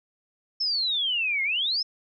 sine exponential two-way sweep, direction down then up, 5360 to 2100 to 5360 Hz, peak -23 dBFS, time 0.6-1.83 s, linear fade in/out 10 ms, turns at 1.43 s, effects none

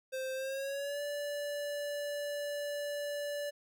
square tone with pitch glide, 523.3 to 580.6 Hz, C5 to D5, 0 to -20 cents, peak -36 dBFS, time 0.12-3.51 s, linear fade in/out 20 ms, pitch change +180 cents, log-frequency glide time 0.34-1.02 s, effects none

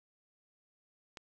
click, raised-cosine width 0.2 ms, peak -28 dBFS, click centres 1.172 s, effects none

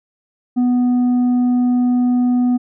sine tone with tanh clipping, 247 Hz, B3, in tune, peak -13 dBFS, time 0.56-2.58 s, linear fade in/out 20 ms, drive 4 dB, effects none

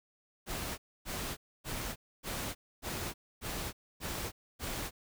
pink noise bursts, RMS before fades -38 dBFS, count 8, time 0.46-4.91 s, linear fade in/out 50 ms, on 320 ms, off 270 ms, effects none

